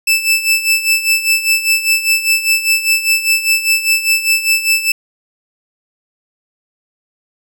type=tone with tremolo; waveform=sawtooth; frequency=2637 Hz; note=E7; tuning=in tune; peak=-5 dBFS; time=0.07-4.92 s; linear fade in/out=5 ms; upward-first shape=sine; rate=5 Hz; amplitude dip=75%; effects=none